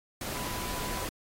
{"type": "tone in noise", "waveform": "sine", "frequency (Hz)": 993, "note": "B5", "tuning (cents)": 9, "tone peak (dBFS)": -40, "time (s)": [0.35, 1.05], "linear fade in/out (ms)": 2, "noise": "pink", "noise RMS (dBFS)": -36, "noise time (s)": [0.21, 1.09], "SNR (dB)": -7, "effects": ["AAC 48 kbps"]}